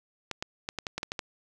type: clicks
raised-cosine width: 0.2 ms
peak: -15 dBFS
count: 9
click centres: 0.313 / 0.425 / 0.689 / 0.787 / 0.868 / 0.98 / 1.031 / 1.119 / 1.192 s
effects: none